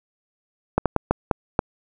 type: slowing click train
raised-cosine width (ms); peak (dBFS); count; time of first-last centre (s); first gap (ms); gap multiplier
1; -3; 6; 0.78-1.592; 77; 1.38
effects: none